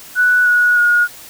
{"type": "tone with pitch steps", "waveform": "sine", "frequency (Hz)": [1480, 1459.6, 1439.5], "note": ["F#6", "F#6", "F#6"], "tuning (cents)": [0, -24, -48], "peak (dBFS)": -9, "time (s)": [0.15, 1.08], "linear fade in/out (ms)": 50, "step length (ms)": 310, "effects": ["white hiss -37 dBFS RMS until 1.29 s"]}